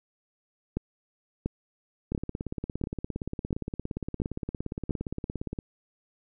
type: two click trains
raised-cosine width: 3 ms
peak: -15 / -19 dBFS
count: 7 / 61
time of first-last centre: 0.77-4.908 / 2.12-5.588 s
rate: 1.45 / 17.3 Hz
effects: none